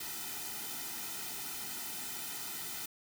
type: noise with comb filter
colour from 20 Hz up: white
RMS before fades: -41 dBFS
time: 0-2.86 s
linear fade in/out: 5 ms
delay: 1.8 ms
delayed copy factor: -0.95
effects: none